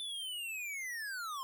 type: linear sweep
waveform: square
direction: down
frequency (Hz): 3534 to 1029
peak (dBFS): -39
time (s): 0-1.43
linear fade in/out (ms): 0
effects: none